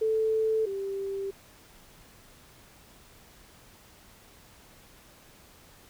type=tone pair in turn; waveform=sine; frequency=440 / 392 Hz; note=A4 / G4; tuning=0 / 0 cents; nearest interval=major second; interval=200 cents; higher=first; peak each=-23 / -30 dBFS; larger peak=first; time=0.01-0.66 / 0.66-1.31 s; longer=neither; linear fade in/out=10 ms; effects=pink hiss -55 dBFS RMS until 5.89 s